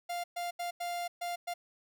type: tone bursts at uneven times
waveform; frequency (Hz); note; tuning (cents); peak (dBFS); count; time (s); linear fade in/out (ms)
45% pulse; 698.5; F5; 0; -34; 6; 0.09-0.24 / 0.36-0.51 / 0.59-0.71 / 0.8-1.08 / 1.21-1.36 / 1.47-1.54; 10
effects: none